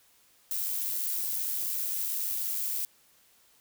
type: noise with amplitude modulation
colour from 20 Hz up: violet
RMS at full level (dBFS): -30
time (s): 0.51-2.85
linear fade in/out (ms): 0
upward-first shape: sine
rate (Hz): 95.1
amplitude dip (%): 35
effects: white hiss -63 dBFS RMS until 3.6 s